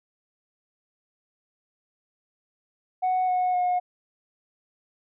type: tone with pitch steps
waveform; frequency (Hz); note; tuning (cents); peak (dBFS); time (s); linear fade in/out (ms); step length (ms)
sine; 740 / 730.7 / 721.4; F#5 / F#5 / F#5; 0 / -22 / -44; -19; 3.02-3.8; 20; 260
effects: tanh soft clip ceiling -19 dBFS